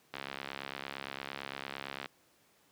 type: click train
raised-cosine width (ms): 0.3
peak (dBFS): -22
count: 133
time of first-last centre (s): 0.14-2.059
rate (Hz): 68.8
effects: pink hiss -67 dBFS RMS until 2.71 s + high-pass 150 Hz 12 dB/octave